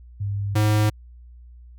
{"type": "tone pair in turn", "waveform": ["sine", "square"], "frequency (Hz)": [100.7, 106.38], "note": ["G2", "G#2"], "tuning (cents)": [47, 42], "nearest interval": "minor second", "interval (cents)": 95, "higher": "second", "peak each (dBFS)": [-23, -17], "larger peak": "second", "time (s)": [[0.2, 0.55], [0.55, 0.9]], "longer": "neither", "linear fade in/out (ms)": 10, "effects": ["added 60 Hz sine -42 dBFS peak until 1.78 s"]}